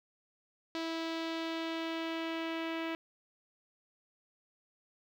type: tone with low-pass filter sweep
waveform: sawtooth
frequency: 327.3 Hz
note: E4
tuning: 12 cents flat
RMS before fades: -37 dBFS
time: 0.75-2.95 s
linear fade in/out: 0 ms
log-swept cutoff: 4300 to 2700 Hz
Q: 2
effects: 11-bit